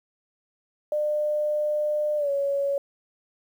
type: tone with pitch glide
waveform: sine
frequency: 600 to 559.8 Hz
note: D5 to C#5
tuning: +37 to +17 cents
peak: -22 dBFS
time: 0.92-2.78 s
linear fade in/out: 2 ms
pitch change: -120 cents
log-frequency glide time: 2.17-2.3 s
effects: 9-bit